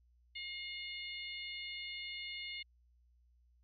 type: harmonic tone with a mistuned harmonic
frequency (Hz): 713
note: F5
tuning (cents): +36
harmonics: 3 / 4 / 5 / 6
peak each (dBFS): -45 / -47 / -49 / -51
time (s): 0.35-2.63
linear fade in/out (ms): 10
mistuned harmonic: 4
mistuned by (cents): +17
effects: added 60 Hz sine -66 dBFS peak until 3.63 s